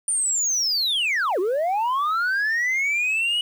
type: linear two-way sweep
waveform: sine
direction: down then up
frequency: 9220 to 342 to 2951 Hz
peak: -17 dBFS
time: 0.08-3.41 s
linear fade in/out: 2 ms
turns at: 1.39 s
effects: tanh soft clip ceiling -19 dBFS + 8-bit